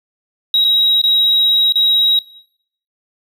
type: tone with dropouts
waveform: triangle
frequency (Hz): 3829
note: A#7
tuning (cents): +46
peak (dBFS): -7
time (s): 0.54-2.19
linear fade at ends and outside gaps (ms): 2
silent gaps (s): 0.643-0.647 / 1.016-1.038 / 1.723-1.756
effects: noise-tail reverb RT60 0.7 s tail -21 dB re dry + tanh soft clip ceiling -6 dBFS